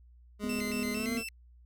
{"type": "tone with pitch glide", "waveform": "25% pulse", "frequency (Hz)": [207.7, 226.5], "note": ["G#3", "A#3"], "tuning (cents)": [0, -50], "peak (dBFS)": -31, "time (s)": [0.39, 1.24], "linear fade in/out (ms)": 50, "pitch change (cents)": 150, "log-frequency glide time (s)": [0.92, 1.13]}
{"type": "tone with tremolo", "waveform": "sine", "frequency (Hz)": 246.9, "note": "B3", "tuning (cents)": 0, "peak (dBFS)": -33, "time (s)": [0.43, 1.2], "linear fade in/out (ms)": 10, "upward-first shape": "square", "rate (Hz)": 3.2, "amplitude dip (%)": 30}
{"type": "click train", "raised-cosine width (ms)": 2, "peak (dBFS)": -33, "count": 27, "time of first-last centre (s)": [0.44, 1.209], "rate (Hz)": 33.8}
{"type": "tone with vibrato", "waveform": "sawtooth", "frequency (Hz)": 2349, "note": "D7", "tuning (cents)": 0, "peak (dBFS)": -34, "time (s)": [0.49, 1.29], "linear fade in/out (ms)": 5, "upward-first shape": "square", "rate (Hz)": 4.4, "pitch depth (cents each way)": 220}
{"effects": ["added 60 Hz sine -54 dBFS peak until 1.65 s"]}